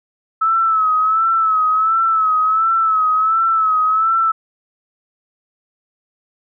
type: tone with vibrato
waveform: sine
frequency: 1300 Hz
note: E6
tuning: 24 cents flat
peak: -12 dBFS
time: 0.41-4.32 s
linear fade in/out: 10 ms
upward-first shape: sine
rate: 1.4 Hz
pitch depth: 55 cents each way
effects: none